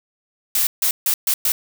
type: noise bursts at uneven times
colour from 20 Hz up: blue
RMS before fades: -18 dBFS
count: 5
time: 0.55-0.67 / 0.82-0.91 / 1.06-1.14 / 1.27-1.34 / 1.45-1.52 s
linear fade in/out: 2 ms
effects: none